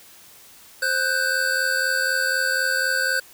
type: tone cluster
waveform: square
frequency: 525 / 1491 / 1575 Hz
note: C5 / F#6 / G6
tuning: +6 / +13 / +8 cents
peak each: -31 / -23 / -26 dBFS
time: 0.82-3.2 s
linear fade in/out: 5 ms
effects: white hiss -48 dBFS RMS until 3.33 s